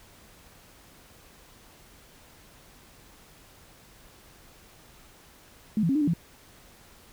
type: tone with pitch steps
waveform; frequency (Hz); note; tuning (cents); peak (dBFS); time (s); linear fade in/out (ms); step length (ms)
sine; 214.7 / 166.8 / 271.2 / 304.5 / 289.7 / 168.6; A3 / E3 / C#4 / D#4 / D4 / E3; -42 / +21 / -38 / -37 / -24 / +39; -21; 5.77-6.136; 2; 61
effects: pink hiss -54 dBFS RMS until 7.12 s